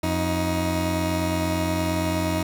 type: tone pair together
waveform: 20% pulse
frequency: 88.47 / 315 Hz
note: F2 / D#4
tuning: +23 / +21 cents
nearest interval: octave + minor seventh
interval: 2198 cents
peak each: -20 dBFS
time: 0.03-2.43 s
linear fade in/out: 5 ms
effects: none